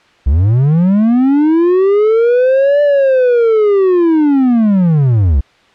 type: linear two-way sweep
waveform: triangle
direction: up then down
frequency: 60.7 to 587.3 to 60.7 Hz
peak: -5 dBFS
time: 0.26-5.41 s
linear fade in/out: 10 ms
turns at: 2.82 s
effects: white hiss -48 dBFS RMS until 5.74 s + low-pass 3000 Hz 12 dB/octave